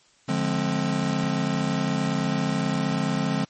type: chord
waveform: square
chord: D half-diminished seventh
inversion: none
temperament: just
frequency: 146.83 / 176.2 / 211.4 / 264.3 Hz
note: D3 / F3 / Ab3 / C4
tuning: 0 / +16 / +31 / +18 cents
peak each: -29 dBFS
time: 0.28-3.45 s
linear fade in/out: 10 ms
effects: white hiss -59 dBFS RMS until 3.49 s + MP3 32 kbps